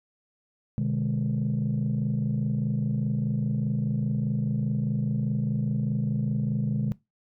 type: chord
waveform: sine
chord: G# diminished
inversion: first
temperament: just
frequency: 124.59 / 149.51 / 207.7 Hz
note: B2 / D3 / G#3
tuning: +16 / +31 / 0 cents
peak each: -27 dBFS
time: 0.78-6.92 s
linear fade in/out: 0 ms
effects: noise-tail reverb RT60 0.2 s tail -20 dB re dry + tanh soft clip ceiling -19 dBFS